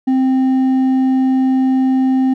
sine tone with hard clipping, 261.6 Hz, C4, in tune, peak -12 dBFS, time 0.07-2.34 s, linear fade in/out 10 ms, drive 4 dB, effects none

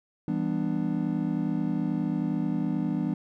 triangle chord, E minor seventh, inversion none, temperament just, 164.81 / 197.78 / 247.2 / 296.7 Hz, E3 / G3 / B3 / D4, 0 / +16 / +2 / +18 cents, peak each -29 dBFS, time 0.28-3.14 s, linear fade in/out 2 ms, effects none

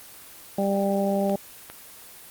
harmonic tone, 197.7 Hz, G3, 15 cents sharp, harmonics 1 / 2 / 3 / 4, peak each -24 / -29 / -25 / -30 dBFS, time 0.58-1.36 s, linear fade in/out 5 ms
clicks, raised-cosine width 0.3 ms, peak -22 dBFS, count 2, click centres 1.296 / 1.7 s
effects white hiss -45 dBFS RMS until 2.3 s + Opus 24 kbps

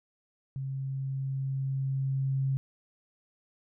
sine tone with level ramp, 134.8 Hz, C#3, 48 cents flat, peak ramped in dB -32 to -25 dBFS, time 0.56-2.57 s, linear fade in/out 0 ms, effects none

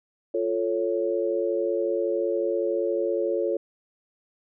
sine chord, F augmented, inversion none, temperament equal, 349.2 / 440 / 554.4 Hz, F4 / A4 / C#5, 0 / 0 / 0 cents, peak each -27 dBFS, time 0.34-3.57 s, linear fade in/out 5 ms, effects none

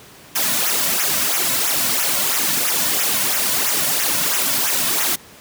white noise with flanger, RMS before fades -19 dBFS, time 0.35-5.16 s, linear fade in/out 10 ms, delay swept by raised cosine 0.22 to 2.52 ms, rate 3 Hz, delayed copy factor -0.8, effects pink hiss -43 dBFS RMS until 5.4 s + high-pass 100 Hz 12 dB/octave

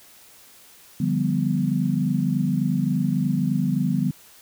sine chord, G dominant seventh, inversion second, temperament equal with one note detuned, 146.83 / 174.61 / 198.05 / 246.9 Hz, D3 / F3 / G3 / B3, 0 / 0 / +18 / 0 cents, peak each -25 dBFS, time 1-4.11 s, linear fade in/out 5 ms, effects white hiss -50 dBFS RMS until 4.41 s

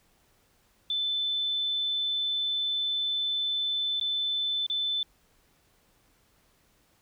sine tone with dropouts, 3520 Hz, A7, in tune, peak -26 dBFS, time 0.9-5.03 s, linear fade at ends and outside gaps 2 ms, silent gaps 3.999-4.011 / 4.665-4.699 s, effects pink hiss -66 dBFS RMS until 7.01 s

